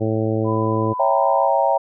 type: harmonic tone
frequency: 110 Hz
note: A2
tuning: in tune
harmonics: 1 / 2 / 3 / 4 / 5 / 6 / 7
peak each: -22 / -26 / -23 / -25 / -26 / -34 / -35 dBFS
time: 0-0.94 s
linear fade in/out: 20 ms
type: tone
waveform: sine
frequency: 1000 Hz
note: B5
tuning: 21 cents sharp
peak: -24 dBFS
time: 0.44-1.5 s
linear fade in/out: 50 ms
type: chord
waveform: sine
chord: C# diminished seventh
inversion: none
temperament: equal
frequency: 554.4 / 659.3 / 784 / 932.3 Hz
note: C#5 / E5 / G5 / Bb5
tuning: 0 / 0 / 0 / 0 cents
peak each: -20 dBFS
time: 0.99-1.78 s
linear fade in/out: 10 ms
effects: none